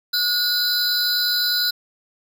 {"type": "tone cluster", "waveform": "square", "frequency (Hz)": [1449, 4019, 4398, 4952], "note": ["F#6", "B7", "C#8", "D#8"], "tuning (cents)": [-37, 30, -14, -9], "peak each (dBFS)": [-26, -21, -29, -26], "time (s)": [0.13, 1.71], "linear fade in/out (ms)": 10, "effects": []}